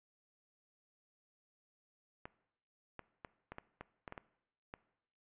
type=clicks; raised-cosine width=0.5 ms; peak=-30 dBFS; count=10; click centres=2.255 / 2.993 / 3.248 / 3.52 / 3.584 / 3.81 / 4.078 / 4.124 / 4.178 / 4.739 s; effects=noise-tail reverb RT60 0.8 s tail -19 dB re dry + resampled to 8000 Hz